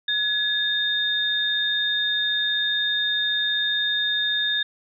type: tone pair together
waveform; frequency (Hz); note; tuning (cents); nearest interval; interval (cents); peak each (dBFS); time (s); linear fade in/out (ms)
sine; 1689 / 3656; G#6 / A#7; +29 / -34; octave + minor second; 1337; -25 / -22; 0.08-4.63; 5
effects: none